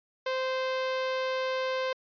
sawtooth tone, 520 Hz, C5, 11 cents flat, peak -24 dBFS, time 0.26-1.93 s, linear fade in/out 5 ms, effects resampled to 11025 Hz

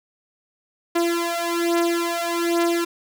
sawtooth beating tone pair, 340 / 341.2 Hz, F4 / F4, -46 / -40 cents, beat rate 1.2 Hz, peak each -19 dBFS, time 0.95-2.85 s, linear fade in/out 10 ms, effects none

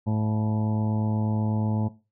harmonic tone with a mistuned harmonic, 108.2 Hz, A2, 29 cents flat, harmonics 1 / 2 / 3 / 4 / 5 / 6 / 7 / 8 / 9, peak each -24 / -26 / -38 / -43 / -39 / -43 / -45 / -39 / -48 dBFS, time 0.06-1.89 s, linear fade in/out 20 ms, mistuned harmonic 7, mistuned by -68 cents, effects noise-tail reverb RT60 0.3 s tail -18 dB re dry

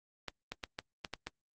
clicks, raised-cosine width 0.2 ms, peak -20 dBFS, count 7, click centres 0.283 / 0.52 / 0.638 / 0.789 / 1.048 / 1.137 / 1.27 s, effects Opus 32 kbps

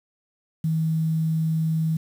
sine tone with quantisation, 160 Hz, D#3, 49 cents sharp, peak -20 dBFS, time 0.64-1.97 s, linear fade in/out 5 ms, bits 8, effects none

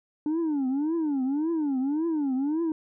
sine tone with vibrato, 293.7 Hz, D4, in tune, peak -21 dBFS, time 0.26-2.72 s, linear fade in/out 2 ms, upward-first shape triangle, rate 1.8 Hz, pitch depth 260 cents each way, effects tanh soft clip ceiling -23 dBFS

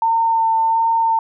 sine tone with vibrato, 905 Hz, A5, 48 cents sharp, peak -13 dBFS, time 0.02-1.19 s, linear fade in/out 2 ms, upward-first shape sine, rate 1.4 Hz, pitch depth 13 cents each way, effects none

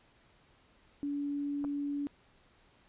sine tone, 286.2 Hz, D4, 45 cents flat, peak -32 dBFS, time 1.03-2.07 s, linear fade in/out 0 ms
clicks, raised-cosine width 1 ms, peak -31 / -30 dBFS, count 2, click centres 1.642 / 1.648 s
effects pink hiss -65 dBFS RMS until 2.88 s + resampled to 8000 Hz

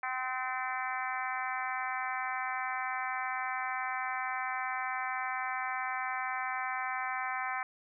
harmonic tone with a mistuned harmonic, 256.5 Hz, C4, 34 cents flat, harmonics 3 / 4 / 5 / 6 / 7 / 8 / 9, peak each -38 / -39 / -40 / -41 / -41 / -42 / -43 dBFS, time 0.03-7.63 s, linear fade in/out 2 ms, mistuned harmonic 4, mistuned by +15 cents, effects none

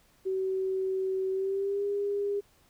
sine tone with pitch glide, 379.7 to 404.6 Hz, F#4 to G#4, +45 to -45 cents, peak -27 dBFS, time 0.25-2.41 s, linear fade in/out 20 ms, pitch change +110 cents, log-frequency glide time 1.31-1.84 s, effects pink hiss -64 dBFS RMS until 2.69 s

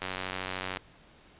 click train, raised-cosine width 0.3 ms, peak -17 dBFS, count 71, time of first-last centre 0.02-0.771 s, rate 93.2 Hz, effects pink hiss -57 dBFS RMS until 1.39 s + resampled to 8000 Hz

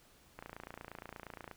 click train, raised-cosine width 0.5 ms, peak -30 dBFS, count 33, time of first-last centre 0.39-1.513 s, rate 28.5 Hz, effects pink hiss -64 dBFS RMS until 1.56 s

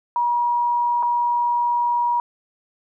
sine tone with dropouts, 958 Hz, A#5, 47 cents sharp, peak -17 dBFS, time 0.16-2.2 s, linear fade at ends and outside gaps 1 ms, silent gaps 1.027-1.031 s, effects none

